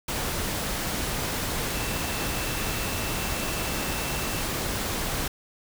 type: tone in noise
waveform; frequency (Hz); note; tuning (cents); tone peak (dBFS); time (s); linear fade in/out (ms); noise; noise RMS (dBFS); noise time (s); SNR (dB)
sine; 2670; E7; +22; -39; 1.74-4.42; 5; pink; -29; 0.08-5.28; -13
effects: none